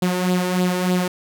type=tone with flanger; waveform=sawtooth; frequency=181.3 Hz; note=F#3; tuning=35 cents flat; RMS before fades=-20 dBFS; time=0.02-1.08 s; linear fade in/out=5 ms; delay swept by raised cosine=0.24 to 2.24 ms; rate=3.3 Hz; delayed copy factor=+0.55; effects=none